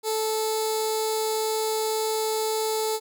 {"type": "tone with notch filter", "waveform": "15% pulse", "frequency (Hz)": 437.2, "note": "A4", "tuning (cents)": -11, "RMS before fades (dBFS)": -26, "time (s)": [0.03, 3], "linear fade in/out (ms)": 50, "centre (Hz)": 1600, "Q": 0.5, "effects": []}